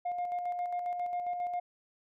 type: tone with tremolo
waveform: sine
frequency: 710 Hz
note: F5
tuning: 28 cents sharp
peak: -28 dBFS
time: 0.05-1.6 s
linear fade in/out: 10 ms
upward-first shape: square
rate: 7.4 Hz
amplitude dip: 45%
effects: tanh soft clip ceiling -29 dBFS